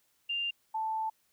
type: tone pair in turn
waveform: sine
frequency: 2794 / 880.1 Hz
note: F7 / A5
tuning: 0 / 0 cents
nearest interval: octave + minor sixth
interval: 2000 cents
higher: first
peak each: -30 / -30 dBFS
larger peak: neither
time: 0.29-0.51 / 0.74-1.1 s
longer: second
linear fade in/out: 10 ms
effects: white hiss -72 dBFS RMS until 1.32 s